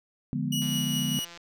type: chord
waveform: sine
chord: D diminished seventh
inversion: none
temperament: equal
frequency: 146.83 / 174.61 / 207.7 / 246.9 Hz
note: D3 / F3 / Ab3 / Cb4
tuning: 0 / 0 / 0 / 0 cents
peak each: -31 / -34 / -33 / -31 dBFS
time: 0.33-1.19 s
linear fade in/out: 0 ms
type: tone with tremolo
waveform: sawtooth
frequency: 2917 Hz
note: F#7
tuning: 25 cents flat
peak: -25 dBFS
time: 0.52-1.25 s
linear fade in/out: 5 ms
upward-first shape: triangle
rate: 5 Hz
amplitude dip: 35%
type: click train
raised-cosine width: 0.2 ms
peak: -28 dBFS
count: 130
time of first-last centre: 0.62-1.374 s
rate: 171 Hz
effects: none